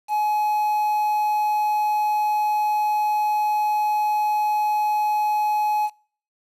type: tone with quantisation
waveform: triangle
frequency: 845 Hz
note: G#5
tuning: 30 cents sharp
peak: -17 dBFS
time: 0.08-5.9 s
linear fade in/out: 50 ms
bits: 7
effects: noise-tail reverb RT60 0.5 s tail -25 dB re dry + resampled to 32000 Hz